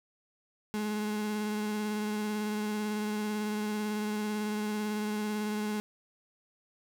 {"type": "tone with vibrato", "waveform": "35% pulse", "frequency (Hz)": 211.3, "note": "G#3", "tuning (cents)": 30, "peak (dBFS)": -29, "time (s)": [0.74, 5.8], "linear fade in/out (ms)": 0, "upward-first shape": "triangle", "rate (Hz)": 18, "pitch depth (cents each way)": 23, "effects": []}